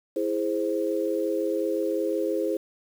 sine chord, E augmented, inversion none, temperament equal, 329.6 / 415.3 / 523.3 Hz, E4 / G#4 / B#4, 0 / 0 / 0 cents, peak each -28 dBFS, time 0.16-2.57 s, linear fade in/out 5 ms, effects 8-bit

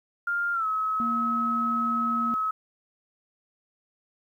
sine tone with pitch glide, 1401 to 1284.7 Hz, F6 to E6, +5 to -45 cents, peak -24 dBFS, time 0.27-2.51 s, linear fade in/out 5 ms, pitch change -150 cents, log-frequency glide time 0.53-0.66 s
triangle tone, 233.1 Hz, A#3, in tune, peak -27 dBFS, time 1-2.34 s, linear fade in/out 0 ms
effects 10-bit

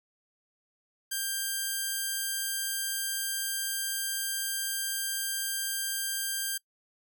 5% pulse tone, 1588 Hz, G6, 22 cents sharp, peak -19 dBFS, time 1.11-6.58 s, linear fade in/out 10 ms, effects noise-tail reverb RT60 0.1 s tail -25 dB re dry

